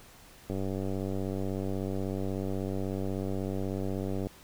click train, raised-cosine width 2 ms, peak -21 dBFS, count 364, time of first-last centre 0.5-4.269 s, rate 96.3 Hz, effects pink hiss -54 dBFS RMS until 4.43 s

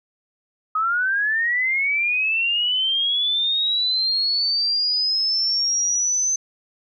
sine linear sweep, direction up, 1253 to 6190 Hz, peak -18 dBFS, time 0.75-6.36 s, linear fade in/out 5 ms, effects none

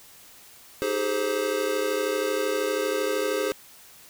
square chord, Ab major seventh, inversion second, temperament equal with one note detuned, 311.1 / 392 / 424.8 / 523.3 Hz, Eb4 / G4 / Ab4 / C5, 0 / 0 / +39 / 0 cents, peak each -35 / -31 / -29 / -29 dBFS, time 0.82-3.52 s, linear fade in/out 0 ms, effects white hiss -50 dBFS RMS until 4.09 s

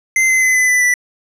square tone with pitch steps, 2073 / 2053 / 2033 / 2013 / 1993.2 / 1973.7 Hz, C7 / C7 / B6 / B6 / B6 / B6, -17 / -33 / +50 / +33 / +15 / -2 cents, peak -11 dBFS, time 0.16-0.94 s, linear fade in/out 2 ms, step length 130 ms, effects low-pass 12000 Hz 12 dB/octave

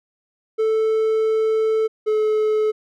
triangle tone pair in turn, 440 / 430.4 Hz, A4 / A4, 0 / -38 cents, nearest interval unison, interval 38 cents, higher first, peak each -14 dBFS, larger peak neither, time 0.58-1.88 / 2.06-2.72 s, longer first, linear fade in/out 20 ms, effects none

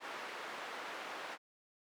white band-pass noise, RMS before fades -45 dBFS, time 0-1.38 s, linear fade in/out 50 ms, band 410 to 1800 Hz, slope 12 dB/octave, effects none

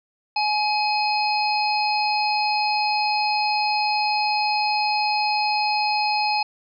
harmonic tone with a mistuned harmonic, 842 Hz, G#5, 24 cents sharp, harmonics 1 / 3 / 5 / 6, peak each -21 / -26 / -28 / -29 dBFS, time 0.36-6.43 s, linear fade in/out 5 ms, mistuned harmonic 5, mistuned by +15 cents, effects none

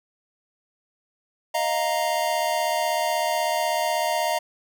square chord, Eb suspended second, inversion none, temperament equal, 622.3 / 698.5 / 932.3 Hz, Eb5 / F5 / Bb5, 0 / 0 / 0 cents, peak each -27 dBFS, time 1.54-4.39 s, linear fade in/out 10 ms, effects none

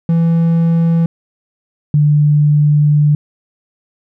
triangle / sine tone pair in turn, 166.4 / 148.25 Hz, E3 / D3, +17 / +17 cents, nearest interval major second, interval 200 cents, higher first, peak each -7 dBFS, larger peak neither, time 0.09-1.06 / 1.94-3.15 s, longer second, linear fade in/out 2 ms, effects none

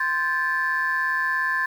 sine tone cluster, 1039 / 1585 / 1742 Hz, C6 / G6 / A6, -12 / +19 / -18 cents, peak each -26 / -28 / -22 dBFS, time 0-1.66 s, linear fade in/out 5 ms, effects tanh soft clip ceiling -14 dBFS + 8-bit

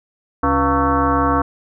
sine tone with frequency modulation, 698.5 Hz, F5, in tune, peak -13 dBFS, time 0.43-1.42 s, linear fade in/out 5 ms, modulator 209 Hz, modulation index 3.1, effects none

